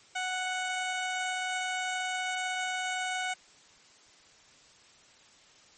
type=tone; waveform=15% pulse; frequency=740 Hz; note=F#5; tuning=in tune; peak=-24 dBFS; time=0.15-3.34 s; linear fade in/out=10 ms; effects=white hiss -58 dBFS RMS until 5.77 s + MP3 32 kbps